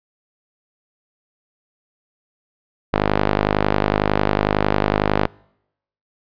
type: tone with band-pass filter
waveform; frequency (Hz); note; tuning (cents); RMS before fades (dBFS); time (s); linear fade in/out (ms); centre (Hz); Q
sawtooth; 51; G#1; -31; -19; 2.93-5.27; 5; 820; 0.57
effects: noise-tail reverb RT60 0.8 s tail -26 dB re dry + resampled to 11025 Hz